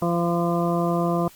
harmonic tone, 171.5 Hz, F3, 31 cents flat, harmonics 1 / 2 / 3 / 4 / 6 / 7, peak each -23 / -26 / -29 / -27 / -30 / -33 dBFS, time 0.02-1.28 s, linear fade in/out 2 ms, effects white hiss -50 dBFS RMS until 1.35 s + Opus 48 kbps

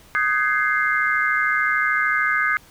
sine chord, Ab major seventh, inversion second, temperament equal with one note detuned, 1244.5 / 1527.8 / 1661.2 / 2093 Hz, Eb6 / G6 / Ab6 / C7, 0 / -45 / 0 / 0 cents, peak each -23 dBFS, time 0.15-2.57 s, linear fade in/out 0 ms, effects pink hiss -50 dBFS RMS until 2.7 s

